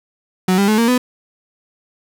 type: tone with pitch steps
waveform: 35% pulse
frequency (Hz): 185 / 199.43 / 215 / 231.7 / 249.8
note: F#3 / G3 / A3 / A#3 / B3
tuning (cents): 0 / +30 / -40 / -10 / +20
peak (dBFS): -10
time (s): 0.48-0.98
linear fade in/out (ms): 5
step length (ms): 100
effects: none